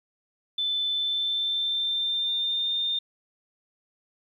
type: tone with pitch glide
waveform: sine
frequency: 3520 to 3621 Hz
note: A7 to A7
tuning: 0 to +49 cents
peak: -24 dBFS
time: 0.58-2.99 s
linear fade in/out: 5 ms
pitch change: +49 cents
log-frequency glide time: 0.9-2.71 s
effects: 10-bit